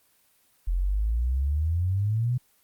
sine exponential sweep, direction up, 41.89 to 127.5 Hz, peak -22 dBFS, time 0.67-2.38 s, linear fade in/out 10 ms, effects white hiss -64 dBFS RMS until 2.63 s + Opus 24 kbps

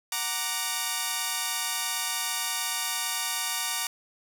5% pulse chord, Gb augmented, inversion none, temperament equal, 740 / 932.3 / 1174.7 Hz, Gb5 / Bb5 / D6, 0 / 0 / 0 cents, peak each -23 / -19 / -20 dBFS, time 0.12-3.87 s, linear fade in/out 2 ms, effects none

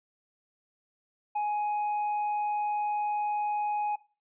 triangle tone, 835 Hz, G#5, 9 cents sharp, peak -25 dBFS, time 1.35-3.96 s, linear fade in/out 10 ms, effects noise-tail reverb RT60 0.3 s tail -17 dB re dry + resampled to 8000 Hz

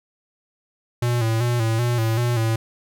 square tone with vibrato, 116.54 Hz, A#2, in tune, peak -19 dBFS, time 1.02-2.56 s, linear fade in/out 5 ms, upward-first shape square, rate 2.6 Hz, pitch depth 61 cents each way, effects none

